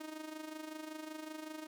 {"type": "tone with amplitude modulation", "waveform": "sawtooth", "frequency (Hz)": 311.2, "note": "D#4", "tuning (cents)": 0, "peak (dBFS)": -37, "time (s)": [0, 1.67], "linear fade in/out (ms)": 10, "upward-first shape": "sine", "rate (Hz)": 25.3, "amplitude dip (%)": 65, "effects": []}